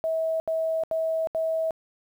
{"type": "tone bursts", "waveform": "sine", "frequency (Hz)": 646, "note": "E5", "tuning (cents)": -35, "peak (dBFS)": -23, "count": 4, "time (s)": [0.04, 1.708], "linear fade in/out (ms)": 0, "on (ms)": 360, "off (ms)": 76, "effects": ["9-bit"]}